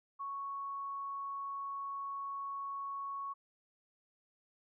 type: tone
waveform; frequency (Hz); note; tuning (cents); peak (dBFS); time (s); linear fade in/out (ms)
sine; 1108.7; C#6; 0; -38; 0.19-3.34; 20
effects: none